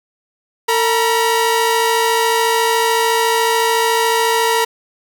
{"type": "tone pair together", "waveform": "sawtooth", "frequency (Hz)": [452.9, 959.7], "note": ["A#4", "B5"], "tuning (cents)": [-50, -50], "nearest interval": "octave + minor second", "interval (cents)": 1300, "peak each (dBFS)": -12, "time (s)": [0.68, 4.65], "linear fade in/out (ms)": 10, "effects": []}